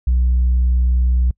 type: tone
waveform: sine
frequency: 61.9 Hz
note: B1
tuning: 5 cents sharp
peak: -10 dBFS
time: 0.07-1.31 s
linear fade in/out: 5 ms
effects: noise-tail reverb RT60 0.1 s tail -26 dB re dry + tanh soft clip ceiling -10 dBFS